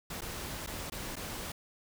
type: noise with dropouts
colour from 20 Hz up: pink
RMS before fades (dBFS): -40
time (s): 0.1-1.52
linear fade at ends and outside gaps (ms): 5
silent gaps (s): 0.209-0.218 / 0.664-0.672 / 0.9-0.92 / 1.157-1.165
effects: none